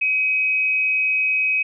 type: tone pair together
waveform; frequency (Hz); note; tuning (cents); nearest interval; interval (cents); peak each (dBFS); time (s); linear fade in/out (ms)
sine; 2282 / 2531; C#7 / D#7; +50 / +29; major second; 179; -28 / -17; 0.01-1.63; 10
effects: none